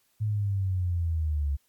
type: linear sweep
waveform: sine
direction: down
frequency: 108.5 to 68.9 Hz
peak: -24 dBFS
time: 0.2-1.57 s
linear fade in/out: 20 ms
effects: white hiss -69 dBFS RMS until 1.68 s + MP3 96 kbps